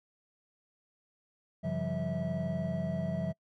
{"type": "tone cluster", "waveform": "triangle", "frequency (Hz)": [95.4, 138.8, 171, 191.5, 649], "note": ["G2", "C#3", "F3", "G3", "E5"], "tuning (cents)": [-47, 3, -36, -40, -27], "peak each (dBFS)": [-40, -36, -32, -35, -35], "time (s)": [1.63, 3.33], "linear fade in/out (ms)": 20, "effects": ["noise-tail reverb RT60 0.1 s tail -24 dB re dry", "tanh soft clip ceiling -21 dBFS"]}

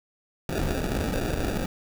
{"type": "noise with sample-and-hold", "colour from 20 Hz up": "pink", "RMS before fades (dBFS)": -27, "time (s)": [0.49, 1.66], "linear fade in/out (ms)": 2, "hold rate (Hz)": 1050, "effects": []}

